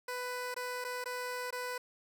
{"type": "tone with dropouts", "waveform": "15% pulse", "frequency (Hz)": 497.1, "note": "B4", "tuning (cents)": 11, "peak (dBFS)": -30, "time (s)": [0.08, 1.78], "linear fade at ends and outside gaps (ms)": 5, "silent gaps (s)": [[0.543, 0.563], [0.843, 0.847], [1.042, 1.057], [1.507, 1.525]], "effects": []}